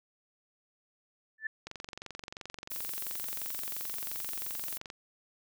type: tone with exponential growth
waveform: sine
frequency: 1758 Hz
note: A6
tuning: 2 cents flat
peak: -28 dBFS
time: 1.38-1.47 s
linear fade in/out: 5 ms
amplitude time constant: 19 ms
type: click train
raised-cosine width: 0.2 ms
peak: -24 dBFS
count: 75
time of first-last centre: 1.67-4.901 s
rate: 22.9 Hz
type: noise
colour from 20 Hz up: violet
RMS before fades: -38 dBFS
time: 2.7-4.78 s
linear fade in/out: 10 ms
effects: none